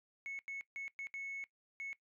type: tone bursts at uneven times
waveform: sine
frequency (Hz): 2200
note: C#7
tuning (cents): -14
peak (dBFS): -39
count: 6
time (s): 0.26-0.39 / 0.48-0.61 / 0.76-0.88 / 0.99-1.07 / 1.14-1.44 / 1.8-1.93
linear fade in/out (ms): 0
effects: noise-tail reverb RT60 0.1 s tail -20 dB re dry + tanh soft clip ceiling -38 dBFS